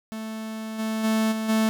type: tone with level steps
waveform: 45% pulse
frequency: 220 Hz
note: A3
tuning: in tune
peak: -31 / -25 / -20 / -26 / -19 dBFS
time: 0.12-1.69 s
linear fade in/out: 0 ms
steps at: 0.78 / 1.03 / 1.31 / 1.48 s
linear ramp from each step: 20 ms
effects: none